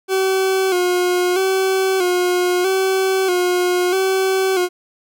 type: tone with vibrato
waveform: 40% pulse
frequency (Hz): 370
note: F#4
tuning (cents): 0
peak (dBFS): -14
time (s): 0.08-4.69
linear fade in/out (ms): 50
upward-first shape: square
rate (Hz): 0.78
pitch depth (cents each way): 52
effects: none